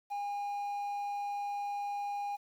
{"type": "tone with quantisation", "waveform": "triangle", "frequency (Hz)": 813, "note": "G#5", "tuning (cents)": -37, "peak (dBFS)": -32, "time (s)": [0.1, 2.37], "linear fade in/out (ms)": 20, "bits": 10, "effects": []}